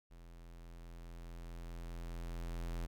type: tone with level ramp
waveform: square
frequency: 42.37 Hz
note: E1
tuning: 48 cents sharp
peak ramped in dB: -54 to -38 dBFS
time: 0.1-2.87 s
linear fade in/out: 20 ms
effects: none